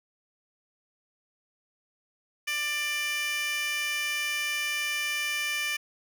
15% pulse tone with high-pass filter, 593 Hz, D5, 17 cents sharp, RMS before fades -30 dBFS, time 2.47-5.77 s, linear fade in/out 10 ms, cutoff 2400 Hz, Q 2.1, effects none

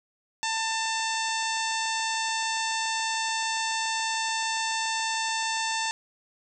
harmonic tone, 893 Hz, A5, 25 cents sharp, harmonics 1 / 2 / 3 / 4 / 5 / 6 / 7 / 8 / 9, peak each -30 / -33 / -35 / -36 / -37 / -38 / -38 / -39 / -40 dBFS, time 0.43-5.91 s, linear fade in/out 0 ms, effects none

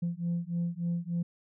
sine beating tone pair, 170 / 173.4 Hz, F3 / F3, -46 / -12 cents, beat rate 3.4 Hz, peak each -31 dBFS, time 0.02-1.23 s, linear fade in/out 10 ms, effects tanh soft clip ceiling -25 dBFS

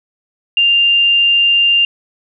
sine tone, 2794 Hz, F7, in tune, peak -8 dBFS, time 0.57-1.85 s, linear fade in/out 2 ms, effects none

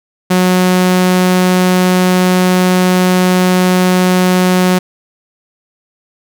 sawtooth tone, 182.8 Hz, F#3, 21 cents flat, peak -4 dBFS, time 0.3-4.79 s, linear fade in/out 10 ms, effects none

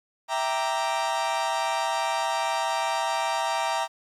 40% pulse chord, E half-diminished seventh, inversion none, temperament equal, 659.3 / 784 / 932.3 / 1174.7 Hz, E5 / G5 / Bb5 / D6, 0 / 0 / 0 / 0 cents, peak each -30 / -29 / -27 / -33 dBFS, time 0.28-3.88 s, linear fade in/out 50 ms, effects low-pass 8000 Hz 12 dB/octave + 10-bit

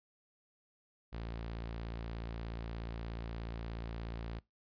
sawtooth tone, 56.8 Hz, A#1, 44 cents flat, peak -36 dBFS, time 1.12-4.4 s, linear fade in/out 20 ms, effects noise-tail reverb RT60 0.2 s tail -22 dB re dry + resampled to 11025 Hz

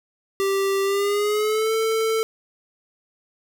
square tone with pitch glide, 391.5 to 444.5 Hz, G4 to A4, -2 to +18 cents, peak -20 dBFS, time 0.4-2.23 s, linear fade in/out 0 ms, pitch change +220 cents, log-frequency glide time 0.83-1.73 s, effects none

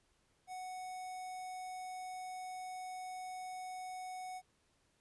square tone with notch filter, 740 Hz, F#5, in tune, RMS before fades -45 dBFS, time 0.47-4.42 s, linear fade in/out 50 ms, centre 3200 Hz, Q 1.2, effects pink hiss -75 dBFS RMS until 5 s + resampled to 24000 Hz

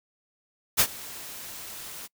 white noise with ADSR envelope, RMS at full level -18 dBFS, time 0.77-2.08 s, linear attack 31 ms, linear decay 63 ms, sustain -22 dB, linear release 28 ms, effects noise-tail reverb RT60 0.1 s tail -26 dB re dry

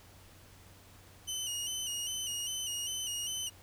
20% pulse tone with vibrato, 2955 Hz, F#7, 3 cents flat, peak -29 dBFS, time 1.27-3.5 s, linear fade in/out 20 ms, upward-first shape square, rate 2.5 Hz, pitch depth 50 cents each way, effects added 93 Hz sine -59 dBFS peak until 3.62 s + pink hiss -58 dBFS RMS until 3.62 s

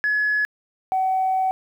sine tone pair in turn, 1697 / 755.9 Hz, G#6 / F#5, +37 / +37 cents, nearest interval octave + major second, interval 1400 cents, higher first, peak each -17 dBFS, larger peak neither, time 0.04-0.45 / 0.92-1.51 s, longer second, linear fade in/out 0 ms, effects tanh soft clip ceiling -14 dBFS + 9-bit

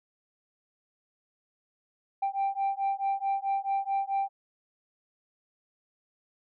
sine beating tone pair, 784 / 788.6 Hz, G5 / G5, 0 / +10 cents, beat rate 4.6 Hz, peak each -28 dBFS, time 2.22-4.29 s, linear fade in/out 10 ms, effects tanh soft clip ceiling -23 dBFS

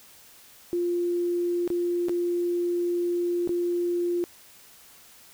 sine tone with dropouts, 349.2 Hz, F4, in tune, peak -23 dBFS, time 0.73-4.24 s, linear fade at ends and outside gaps 0 ms, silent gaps 1.677-1.702 / 2.085-2.094 / 3.475-3.492 s, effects white hiss -52 dBFS RMS until 5.33 s

